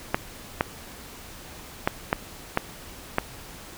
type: clicks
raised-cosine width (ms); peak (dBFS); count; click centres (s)
0.5; -5; 6; 0.145 / 0.609 / 1.875 / 2.129 / 2.574 / 3.184
effects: pink hiss -43 dBFS RMS until 3.77 s